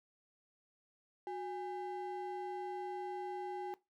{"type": "ring-modulated tone", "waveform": "triangle", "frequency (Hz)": 593, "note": "D5", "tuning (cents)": 17, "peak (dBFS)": -34, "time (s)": [1.27, 3.74], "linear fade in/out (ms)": 0, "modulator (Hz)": 227, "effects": ["noise-tail reverb RT60 0.2 s tail -19 dB re dry"]}